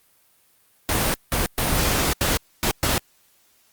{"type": "noise bursts at uneven times", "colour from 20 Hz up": "pink", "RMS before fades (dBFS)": -21, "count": 6, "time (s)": [[0.89, 1.14], [1.32, 1.46], [1.58, 2.13], [2.21, 2.37], [2.63, 2.71], [2.83, 2.98]], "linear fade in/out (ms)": 0, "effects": ["white hiss -60 dBFS RMS until 3.72 s", "Opus 32 kbps"]}